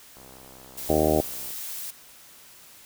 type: click train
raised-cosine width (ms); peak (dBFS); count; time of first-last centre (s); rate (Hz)
1; -34; 88; 0.17-1.506; 65.1
type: noise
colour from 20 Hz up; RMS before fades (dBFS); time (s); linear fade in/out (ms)
blue; -35; 0.77-1.91; 10
type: harmonic tone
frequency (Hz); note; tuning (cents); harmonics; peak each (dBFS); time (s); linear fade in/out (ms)
77.3; D#2; -11; 1 / 2 / 3 / 4 / 5 / 6 / 7 / 8 / 9 / 10; -30 / -31 / -31 / -26 / -26 / -29 / -29 / -25 / -31 / -31; 0.89-1.21; 5
effects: white hiss -50 dBFS RMS until 2.85 s